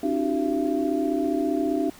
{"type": "tone cluster", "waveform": "sine", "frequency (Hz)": [271.5, 306.4, 355, 385.3, 677], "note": ["C#4", "D#4", "F4", "G4", "E5"], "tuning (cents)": [-36, -27, 28, -30, 46], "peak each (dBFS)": [-27, -25, -33, -29, -30], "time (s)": [0.03, 1.9], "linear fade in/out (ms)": 5, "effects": ["pink hiss -48 dBFS RMS until 1.99 s"]}